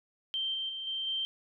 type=tone with level steps; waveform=sine; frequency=3136 Hz; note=G7; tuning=in tune; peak=-30 / -32 / -36 / -32 / -30 dBFS; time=0.34-1.25 s; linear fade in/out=0 ms; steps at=0.54 / 0.69 / 0.87 / 1.07 s; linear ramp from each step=2 ms; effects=none